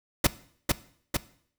pink noise with echo, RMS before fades -19 dBFS, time 0.24-0.27 s, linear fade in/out 5 ms, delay 450 ms, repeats 2, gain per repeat -3 dB, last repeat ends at 1.17 s, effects noise-tail reverb RT60 0.6 s tail -18 dB re dry

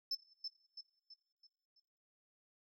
sine tone with echo, 5274 Hz, E8, in tune, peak -32 dBFS, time 0.11-0.15 s, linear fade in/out 5 ms, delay 330 ms, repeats 5, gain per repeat -7 dB, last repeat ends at 1.8 s, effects noise-tail reverb RT60 0.8 s tail -19 dB re dry + tanh soft clip ceiling -34 dBFS

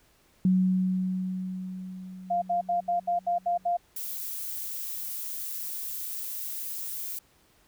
sine tone with exponential decay, 185.5 Hz, F#3, 5 cents sharp, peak -18 dBFS, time 0.45-3.72 s, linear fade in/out 2 ms, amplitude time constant 710 ms
sine tone bursts, 698.5 Hz, F5, in tune, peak -23 dBFS, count 8, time 2.3-3.771 s, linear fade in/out 10 ms, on 120 ms, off 73 ms
violet noise, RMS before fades -35 dBFS, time 3.96-7.19 s, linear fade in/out 5 ms
effects pink hiss -63 dBFS RMS until 7.67 s

